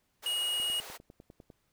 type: high-pass noise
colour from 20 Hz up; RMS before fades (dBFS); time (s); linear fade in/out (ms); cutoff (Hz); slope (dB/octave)
pink; -46; 0.22-0.98; 20; 450; 24
type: tone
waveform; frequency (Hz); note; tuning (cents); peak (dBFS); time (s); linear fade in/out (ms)
square; 2882; F#7; -46; -30; 0.26-0.8; 2
type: click train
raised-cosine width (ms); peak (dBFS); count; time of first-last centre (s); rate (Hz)
2; -37; 10; 0.6-1.502; 9.98
effects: pink hiss -75 dBFS RMS until 1.72 s